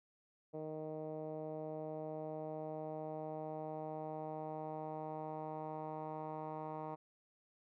10% pulse tone with low-pass filter sweep, 155.56 Hz, D#3, in tune, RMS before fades -44 dBFS, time 0.53-6.96 s, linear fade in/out 20 ms, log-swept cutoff 550 to 1000 Hz, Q 2.3, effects none

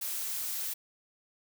blue noise, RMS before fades -35 dBFS, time 0.01-0.74 s, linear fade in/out 10 ms, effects none

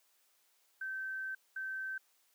sine tone bursts at uneven times, 1547 Hz, G6, 23 cents flat, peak -37 dBFS, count 2, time 0.81-1.35 / 1.56-1.98 s, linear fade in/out 5 ms, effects white hiss -72 dBFS RMS until 2.34 s + high-pass 400 Hz 12 dB/octave

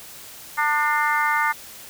harmonic tone with a mistuned harmonic, 299.8 Hz, D4, 36 cents sharp, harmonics 3 / 4 / 5 / 6 / 7, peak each -23 / -24 / -25 / -26 / -26 dBFS, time 0.57-1.53 s, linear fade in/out 20 ms, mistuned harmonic 5, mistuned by -43 cents, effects white hiss -41 dBFS RMS until 1.89 s

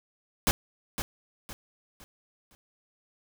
pink noise with echo, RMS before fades -23 dBFS, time 0.47-0.51 s, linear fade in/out 0 ms, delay 510 ms, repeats 4, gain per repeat -9 dB, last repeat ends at 2.55 s, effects none

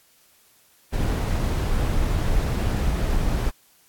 brown noise, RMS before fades -22 dBFS, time 0.92-3.51 s, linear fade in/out 20 ms, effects white hiss -58 dBFS RMS until 3.88 s + AAC 64 kbps

